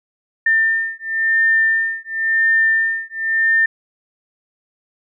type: beating tone pair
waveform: sine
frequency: 1800 / 1800.95 Hz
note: A6 / A6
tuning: +39 / +40 cents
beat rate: 0.95 Hz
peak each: -17 dBFS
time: 0.46-3.66 s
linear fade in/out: 5 ms
effects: none